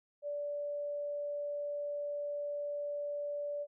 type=tone; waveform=sine; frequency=581 Hz; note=D5; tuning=19 cents flat; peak=-35 dBFS; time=0.22-3.67 s; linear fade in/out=50 ms; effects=none